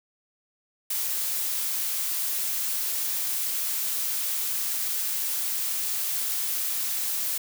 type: noise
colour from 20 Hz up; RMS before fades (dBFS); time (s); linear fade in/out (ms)
blue; -28; 0.9-7.38; 5
effects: none